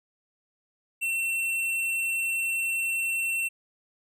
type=tone with hard clipping; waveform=sine; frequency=2705 Hz; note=E7; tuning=44 cents sharp; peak=-27 dBFS; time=1.01-3.49 s; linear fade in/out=20 ms; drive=10 dB; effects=none